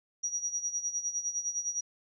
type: tone with tremolo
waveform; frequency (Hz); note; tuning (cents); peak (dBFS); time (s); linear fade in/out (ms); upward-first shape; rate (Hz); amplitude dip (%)
sine; 5770; F#8; -44; -28; 0.23-1.81; 10; sine; 9.8; 75
effects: none